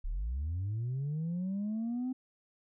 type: linear sweep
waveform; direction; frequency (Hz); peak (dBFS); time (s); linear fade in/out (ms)
sine; up; 31.49 to 260.5; -30; 0.04-2.13; 10
effects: tanh soft clip ceiling -30 dBFS